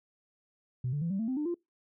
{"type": "tone with pitch steps", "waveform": "sine", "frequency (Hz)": [125.9, 145.46, 168.06, 194.16, 224.3, 259.2, 299.4, 346], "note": ["B2", "D3", "E3", "G3", "A3", "C4", "D4", "F4"], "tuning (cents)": [34, -16, 34, -16, 34, -16, 33, -16], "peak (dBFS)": -28, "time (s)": [0.84, 1.544], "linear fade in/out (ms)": 5, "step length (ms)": 88, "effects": ["noise-tail reverb RT60 0.2 s tail -25 dB re dry", "tanh soft clip ceiling -25 dBFS"]}